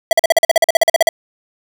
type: tone bursts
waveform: square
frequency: 659 Hz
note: E5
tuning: 1 cent flat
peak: -7 dBFS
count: 16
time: 0.11-1.09 s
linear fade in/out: 2 ms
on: 20 ms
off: 44 ms
effects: none